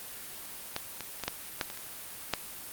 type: clicks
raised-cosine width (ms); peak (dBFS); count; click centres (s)
0.2; -13 / -19 / -28 / -16 / -11 / -11 / -22 / -26 / -9; 9; 0.764 / 1.007 / 1.198 / 1.237 / 1.28 / 1.612 / 1.701 / 1.774 / 2.337
effects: white hiss -43 dBFS RMS until 2.72 s + Opus 32 kbps